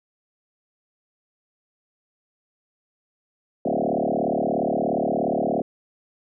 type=tone with frequency modulation; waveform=sine; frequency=459.6 Hz; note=A#4; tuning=25 cents flat; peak=-20 dBFS; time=3.65-5.62 s; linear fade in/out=5 ms; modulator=37 Hz; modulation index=7.2; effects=none